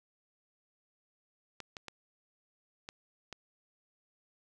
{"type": "clicks", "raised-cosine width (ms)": 0.2, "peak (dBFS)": -25, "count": 5, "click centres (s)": [1.603, 1.768, 1.883, 2.889, 3.327], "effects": []}